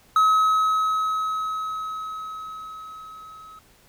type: tone with level ramp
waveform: triangle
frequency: 1280 Hz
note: D#6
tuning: 49 cents sharp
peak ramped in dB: -12 to -40 dBFS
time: 0.16-3.59 s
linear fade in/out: 2 ms
effects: pink hiss -56 dBFS RMS until 3.88 s